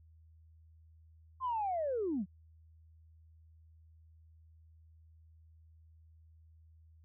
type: linear sweep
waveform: sine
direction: down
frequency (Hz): 1063 to 164.2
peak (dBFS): -31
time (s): 1.4-2.26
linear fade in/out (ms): 50
effects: tanh soft clip ceiling -27 dBFS + added 80 Hz sine -58 dBFS peak until 7.04 s